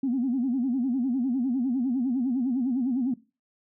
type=tone with vibrato; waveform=sine; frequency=253.6 Hz; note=B3; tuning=46 cents sharp; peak=-22 dBFS; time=0.03-3.14 s; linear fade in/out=5 ms; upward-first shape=sine; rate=9.9 Hz; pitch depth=150 cents each way; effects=noise-tail reverb RT60 0.3 s tail -19 dB re dry + tanh soft clip ceiling -18 dBFS